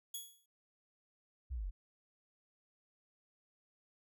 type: tone with exponential decay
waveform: 5% pulse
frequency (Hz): 3360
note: G#7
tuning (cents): +19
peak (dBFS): -31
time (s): 0.14-0.46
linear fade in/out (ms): 5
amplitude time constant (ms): 69
type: linear sweep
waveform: sine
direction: down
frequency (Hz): 69.3 to 39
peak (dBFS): -37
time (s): 1.5-1.71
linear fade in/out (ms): 20
effects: none